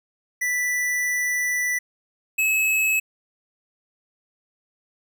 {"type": "tone pair in turn", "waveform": "square", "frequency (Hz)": [1975.5, 2583], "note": ["B6", "E7"], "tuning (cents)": [0, -36], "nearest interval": "perfect fourth", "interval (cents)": 464, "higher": "second", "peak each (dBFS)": [-22, -19], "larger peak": "second", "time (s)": [[0.41, 1.79], [2.38, 3]], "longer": "first", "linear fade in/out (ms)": 10, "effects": []}